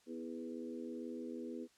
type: harmonic tone with a mistuned harmonic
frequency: 82.41 Hz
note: E2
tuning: in tune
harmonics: 3 / 4 / 5 / 6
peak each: -45 / -47 / -49 / -51 dBFS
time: 0.06-1.68 s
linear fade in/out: 50 ms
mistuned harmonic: 4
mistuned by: -21 cents
effects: white hiss -70 dBFS RMS until 1.77 s + low-pass 8000 Hz 12 dB/octave